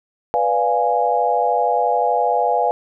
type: chord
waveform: sine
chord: B diminished seventh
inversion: none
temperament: equal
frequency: 493.9 / 587.3 / 698.5 / 830.6 Hz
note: B4 / D5 / F5 / Ab5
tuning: 0 / 0 / 0 / 0 cents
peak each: -21 / -24 / -19 / -19 dBFS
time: 0.34-2.71 s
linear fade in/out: 0 ms
effects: none